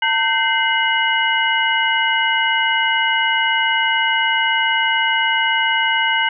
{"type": "tone cluster", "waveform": "sine", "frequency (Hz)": [904, 1541, 2083, 2916], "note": ["A5", "G6", "C7", "F#7"], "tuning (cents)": [47, -30, -8, -26], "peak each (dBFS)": -20, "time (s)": [0.02, 6.29], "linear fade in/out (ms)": 5, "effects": []}